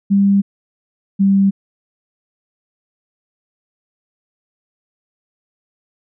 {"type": "tone pair in turn", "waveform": "sine", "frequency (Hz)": [198.6, 196.09], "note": ["G3", "G3"], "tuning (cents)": [23, 1], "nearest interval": "unison", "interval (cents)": 22, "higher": "first", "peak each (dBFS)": -9, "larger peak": "neither", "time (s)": [[0.1, 0.42], [1.19, 1.51]], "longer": "neither", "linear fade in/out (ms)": 20, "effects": []}